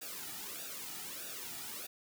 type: noise with flanger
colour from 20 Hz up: white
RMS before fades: -44 dBFS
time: 0.01-1.87 s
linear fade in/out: 10 ms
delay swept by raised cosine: 0.94 to 1.92 ms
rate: 1.6 Hz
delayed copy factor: -0.75
effects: none